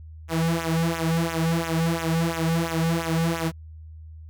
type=tone with flanger; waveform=sawtooth; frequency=164.81 Hz; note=E3; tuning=in tune; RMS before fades=-24 dBFS; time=0.28-3.52 s; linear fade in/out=50 ms; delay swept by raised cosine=0.21 to 3.11 ms; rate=2.9 Hz; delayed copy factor=-0.95; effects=added 79 Hz sine -39 dBFS peak until 4.29 s